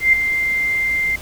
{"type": "tone with ADSR envelope", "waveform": "sine", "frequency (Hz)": 2093, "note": "C7", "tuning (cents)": 0, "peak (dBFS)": -7, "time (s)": [0, 1.16], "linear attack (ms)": 130, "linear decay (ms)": 5, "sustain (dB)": -9, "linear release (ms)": 6, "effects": ["added 56 Hz sine -41 dBFS peak until 1.21 s", "pink hiss -36 dBFS RMS until 1.21 s"]}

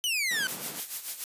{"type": "exponential sweep", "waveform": "sawtooth", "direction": "down", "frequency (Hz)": [3075, 1492], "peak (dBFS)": -23, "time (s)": [0.04, 0.47], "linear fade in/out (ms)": 0}
{"type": "high-pass noise", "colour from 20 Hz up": "pink", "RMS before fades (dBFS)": -42, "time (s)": [0.31, 0.8], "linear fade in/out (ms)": 2, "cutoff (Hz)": 140, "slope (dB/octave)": 48}
{"type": "noise with tremolo", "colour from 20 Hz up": "blue", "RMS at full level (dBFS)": -32, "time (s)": [0.48, 1.24], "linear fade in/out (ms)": 2, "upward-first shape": "sine", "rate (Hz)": 6.9, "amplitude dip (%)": 70}
{"effects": ["resampled to 32000 Hz"]}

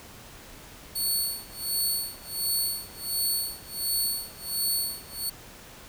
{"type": "tone with tremolo", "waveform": "10% pulse", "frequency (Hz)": 4435, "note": "C#8", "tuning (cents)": 0, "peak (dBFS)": -17, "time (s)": [0.95, 5.3], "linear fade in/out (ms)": 10, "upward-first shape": "sine", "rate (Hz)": 1.4, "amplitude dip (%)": 95, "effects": ["pink hiss -47 dBFS RMS until 5.88 s"]}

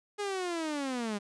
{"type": "linear sweep", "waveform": "sawtooth", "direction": "down", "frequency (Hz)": [417.5, 198.5], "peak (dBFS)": -28, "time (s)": [0.18, 1.19], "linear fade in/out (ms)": 20, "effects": ["resampled to 22050 Hz"]}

